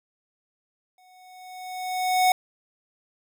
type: tone with exponential growth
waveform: square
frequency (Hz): 738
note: F#5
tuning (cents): -5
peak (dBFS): -16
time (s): 0.98-2.32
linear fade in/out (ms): 2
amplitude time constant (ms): 290
effects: none